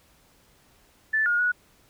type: tone with pitch steps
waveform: sine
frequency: 1754 / 1429 / 1462 Hz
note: A6 / F6 / F#6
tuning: -6 / +39 / -21 cents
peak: -20 dBFS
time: 1.13-1.52 s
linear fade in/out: 10 ms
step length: 130 ms
effects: pink hiss -60 dBFS RMS until 1.89 s